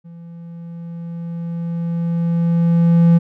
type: tone with level ramp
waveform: triangle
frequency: 168.9 Hz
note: E3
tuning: 42 cents sharp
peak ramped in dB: -33 to -5 dBFS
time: 0.04-3.19 s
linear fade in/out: 20 ms
effects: none